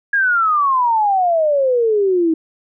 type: exponential sweep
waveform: sine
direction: down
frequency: 1661.2 to 315.5 Hz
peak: -12 dBFS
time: 0.13-2.34 s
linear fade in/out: 5 ms
effects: none